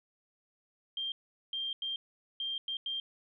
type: tone bursts at uneven times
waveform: sine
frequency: 3182 Hz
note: G7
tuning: 25 cents sharp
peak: -33 dBFS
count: 6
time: 0.97-1.12 / 1.53-1.73 / 1.82-1.96 / 2.4-2.58 / 2.68-2.77 / 2.86-3 s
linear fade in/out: 2 ms
effects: none